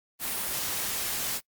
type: noise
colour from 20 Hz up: white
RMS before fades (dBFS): -31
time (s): 0.19-1.41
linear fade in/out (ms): 50
effects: noise-tail reverb RT60 0.1 s tail -24 dB re dry + Opus 32 kbps